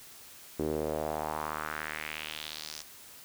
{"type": "tone with band-pass filter sweep", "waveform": "sawtooth", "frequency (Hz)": 77, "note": "D#2", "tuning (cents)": -17, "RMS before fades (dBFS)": -36, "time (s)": [0.59, 2.82], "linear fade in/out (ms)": 5, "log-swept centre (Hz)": [360, 5800], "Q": 2.7, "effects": ["white hiss -51 dBFS RMS until 3.24 s"]}